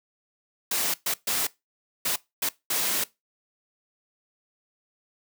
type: noise bursts at uneven times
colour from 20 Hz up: white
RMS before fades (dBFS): -26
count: 6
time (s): 0.71-0.94 / 1.06-1.14 / 1.27-1.47 / 2.05-2.16 / 2.42-2.49 / 2.7-3.04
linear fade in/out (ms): 5
effects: noise-tail reverb RT60 0.2 s tail -20 dB re dry + high-pass 150 Hz 12 dB/octave